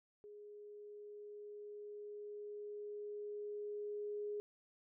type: tone with level ramp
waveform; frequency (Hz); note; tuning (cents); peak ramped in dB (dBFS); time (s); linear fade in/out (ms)
sine; 415.3; G#4; 0; -52 to -39; 0.24-4.4; 0
effects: none